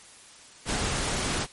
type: noise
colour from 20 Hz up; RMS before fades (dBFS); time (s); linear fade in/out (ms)
pink; -28; 0.65-1.47; 50
effects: white hiss -50 dBFS RMS until 1.52 s + MP3 48 kbps